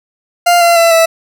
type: tone with pitch steps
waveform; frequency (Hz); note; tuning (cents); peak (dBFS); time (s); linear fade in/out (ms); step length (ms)
40% pulse; 698.5 / 684.5 / 670.8 / 657.4; F5 / F5 / E5 / E5; 0 / -35 / +30 / -5; -5; 0.46-1.06; 10; 150
effects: none